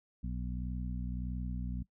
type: harmonic tone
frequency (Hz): 61.6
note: B1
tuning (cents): -4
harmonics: 1 / 2 / 3 / 4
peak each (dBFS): -37 / -43 / -41 / -46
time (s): 0.23-1.83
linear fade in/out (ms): 10
effects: noise-tail reverb RT60 0.1 s tail -19 dB re dry